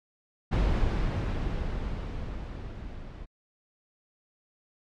brown noise with level ramp, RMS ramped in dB -23 to -42 dBFS, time 0.51-3.26 s, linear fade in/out 20 ms, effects low-pass 4000 Hz 12 dB/octave + MP3 96 kbps

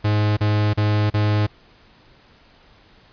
45% pulse tone bursts, 105.2 Hz, G#2, 23 cents sharp, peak -16 dBFS, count 4, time 0.04-1.468 s, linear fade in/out 10 ms, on 330 ms, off 36 ms, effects pink hiss -52 dBFS RMS until 3.12 s + resampled to 11025 Hz

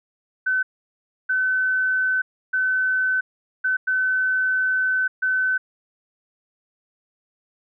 sine tone bursts at uneven times, 1518 Hz, F#6, 44 cents sharp, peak -18 dBFS, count 6, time 0.46-0.63 / 1.29-2.22 / 2.53-3.21 / 3.64-3.77 / 3.87-5.08 / 5.22-5.58 s, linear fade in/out 10 ms, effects none

